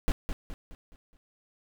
brown noise with echo, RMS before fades -23 dBFS, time 0.08-0.12 s, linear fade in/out 0 ms, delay 210 ms, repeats 5, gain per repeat -7 dB, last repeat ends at 1.17 s, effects none

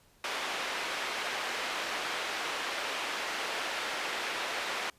white band-pass noise, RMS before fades -35 dBFS, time 0.24-4.9 s, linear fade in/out 2 ms, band 410 to 2700 Hz, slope 12 dB/octave, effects pink hiss -64 dBFS RMS until 4.98 s + resampled to 32000 Hz

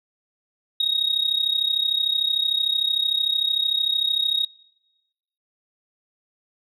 sine tone with amplitude modulation, 3761 Hz, A#7, 15 cents sharp, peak -14 dBFS, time 0.8-4.45 s, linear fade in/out 5 ms, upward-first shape sine, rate 33.3 Hz, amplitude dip 80%, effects noise-tail reverb RT60 1.0 s tail -24 dB re dry + tanh soft clip ceiling -14 dBFS

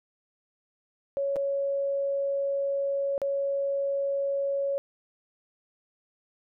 sine tone with dropouts, 556 Hz, C#5, 5 cents sharp, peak -25 dBFS, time 1.17-4.78 s, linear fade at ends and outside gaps 0 ms, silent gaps 1.359-1.365 / 3.179-3.217 s, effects none

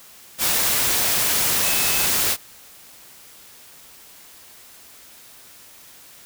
sine tone in noise, 2584 Hz, E7, 35 cents flat, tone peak -29 dBFS, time 1.61-2.08 s, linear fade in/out 50 ms, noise white, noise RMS -20 dBFS, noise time 0.38-2.37 s, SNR -12 dB, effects white hiss -46 dBFS RMS until 6.25 s

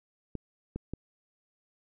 clicks, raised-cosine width 3 ms, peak -22 dBFS, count 3, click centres 0.353 / 0.76 / 0.936 s, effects none

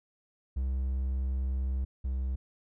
triangle tone pair in turn, 65.4 / 65.03 Hz, C2 / C2, 0 / -10 cents, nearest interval unison, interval 10 cents, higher first, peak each -26 / -27 dBFS, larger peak first, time 0.56-1.85 / 2.04-2.36 s, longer first, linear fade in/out 10 ms, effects none

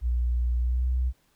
sine tone with pitch glide, 60.3 to 62.82 Hz, B1 to B1, -41 to +30 cents, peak -22 dBFS, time 0.01-1.13 s, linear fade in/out 50 ms, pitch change +71 cents, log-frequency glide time 0.58-0.87 s, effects pink hiss -67 dBFS RMS until 1.35 s

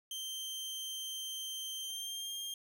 sawtooth tone with pitch glide, 3136 to 3204 Hz, G7 to G7, 0 to +37 cents, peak -36 dBFS, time 0.11-2.54 s, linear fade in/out 2 ms, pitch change +37 cents, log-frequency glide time 1.76-2.31 s, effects none

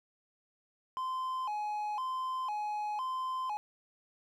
triangle tone with vibrato, 932.3 Hz, A#5, in tune, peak -31 dBFS, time 0.97-3.57 s, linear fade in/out 0 ms, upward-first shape square, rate 0.99 Hz, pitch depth 180 cents each way, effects none

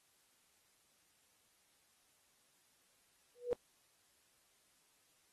sine tone with exponential growth, 486.6 Hz, B4, 26 cents flat, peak -28 dBFS, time 3.35-3.53 s, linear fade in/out 0 ms, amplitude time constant 38 ms, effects white hiss -73 dBFS RMS until 5.32 s + AAC 32 kbps

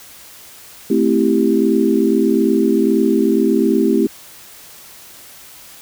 sine chord, A minor seventh, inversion none, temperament equal, 220 / 261.6 / 329.6 / 392 Hz, A3 / C4 / E4 / G4, 0 / 0 / 0 / 0 cents, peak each -17 dBFS, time 0.9-4.07 s, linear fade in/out 5 ms, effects white hiss -40 dBFS RMS until 5.81 s

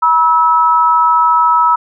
sine tone pair together, 966.1 / 1300 Hz, B5 / E6, -38 / -24 cents, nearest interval perfect fourth, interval 514 cents, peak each -10 dBFS, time 0.02-1.76 s, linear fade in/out 10 ms, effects none

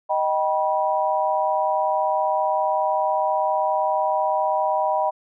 sine chord, Eb augmented, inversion none, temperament just, 622.3 / 777.8 / 972.3 Hz, Eb5 / G5 / B5, 0 / -14 / -27 cents, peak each -23 dBFS, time 0.09-5.11 s, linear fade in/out 20 ms, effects none

